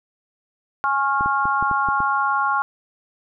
sine chord, Db major, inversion second, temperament equal with one note detuned, 830.6 / 1091.6 / 1396.9 Hz, Ab5 / Db6 / F6, 0 / -27 / 0 cents, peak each -23 / -21 / -22 dBFS, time 0.84-2.62 s, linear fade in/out 0 ms
clicks, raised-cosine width 3 ms, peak -18 dBFS, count 7, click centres 1.209 / 1.26 / 1.455 / 1.626 / 1.713 / 1.887 / 2.004 s
effects none

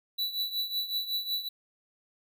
square tone with tremolo, 3951 Hz, B7, in tune, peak -27 dBFS, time 0.18-1.49 s, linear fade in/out 10 ms, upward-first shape triangle, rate 5.4 Hz, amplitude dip 80%, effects none

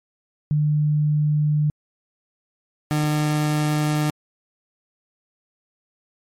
sine / 30% pulse tone pair in turn, 150 / 150.87 Hz, D3 / D3, +37 / +47 cents, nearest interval unison, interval 10 cents, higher second, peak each -16 dBFS, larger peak neither, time 0.51-1.7 / 2.91-4.1 s, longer neither, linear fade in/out 0 ms, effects MP3 64 kbps

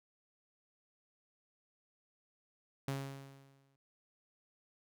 sawtooth tone with exponential decay, 137 Hz, C#3, 20 cents flat, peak -30 dBFS, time 2.88-3.76 s, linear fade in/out 2 ms, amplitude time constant 190 ms, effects none

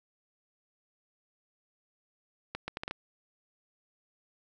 accelerating click train, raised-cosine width 0.3 ms, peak -19 dBFS, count 6, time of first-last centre 2.55-2.911 s, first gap 130 ms, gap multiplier 0.7, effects none

